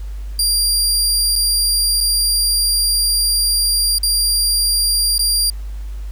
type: tone with dropouts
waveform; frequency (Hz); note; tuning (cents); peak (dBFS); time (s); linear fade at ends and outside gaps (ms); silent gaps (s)
25% pulse; 4773; D8; +27; -9; 0.39-5.5; 2; 1.356-1.36 / 2.005-2.009 / 3.984-4.031 / 5.18-5.192
effects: added 50 Hz sine -24 dBFS peak until 6.11 s + pink hiss -48 dBFS RMS until 6.11 s